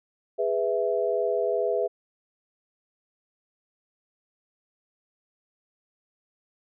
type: chord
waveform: sine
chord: E major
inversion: first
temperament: just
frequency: 412 / 494.4 / 659.3 Hz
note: G#4 / B4 / E5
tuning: -14 / +2 / 0 cents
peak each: -27 dBFS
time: 0.38-1.88 s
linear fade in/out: 20 ms
effects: none